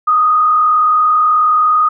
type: tone with frequency modulation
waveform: sine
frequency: 1239 Hz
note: D#6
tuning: 8 cents flat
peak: -8 dBFS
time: 0.07-1.89 s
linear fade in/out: 10 ms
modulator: 38.6 Hz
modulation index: 0.64
effects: none